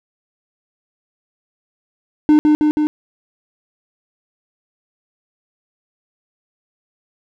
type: tone with echo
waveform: triangle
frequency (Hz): 302.3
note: D#4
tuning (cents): -50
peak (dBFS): -5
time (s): 2.29-2.39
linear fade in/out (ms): 0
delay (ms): 160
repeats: 3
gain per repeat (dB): -2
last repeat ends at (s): 2.87
effects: none